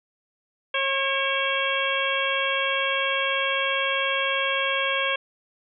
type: harmonic tone with a mistuned harmonic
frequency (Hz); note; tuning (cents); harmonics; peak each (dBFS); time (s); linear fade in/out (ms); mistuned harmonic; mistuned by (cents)
543; C#5; -36; 1 / 2 / 3 / 4 / 5 / 6; -29 / -29 / -29 / -29 / -29 / -29; 0.74-5.16; 5; 4; +65
effects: none